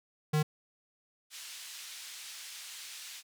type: tone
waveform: square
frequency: 152.5 Hz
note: D#3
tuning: 34 cents flat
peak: -26 dBFS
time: 0.33-0.43 s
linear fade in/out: 10 ms
type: band-pass noise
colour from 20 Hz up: pink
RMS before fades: -46 dBFS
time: 1.3-3.23 s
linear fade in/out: 50 ms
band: 2800 to 9800 Hz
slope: 12 dB/octave
effects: none